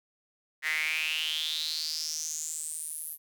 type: tone with high-pass filter sweep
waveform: sawtooth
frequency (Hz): 156.1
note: D#3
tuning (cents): +6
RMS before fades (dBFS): -33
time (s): 0.62-3.18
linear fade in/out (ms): 50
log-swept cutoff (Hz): 1900 to 12000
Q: 7.6
effects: none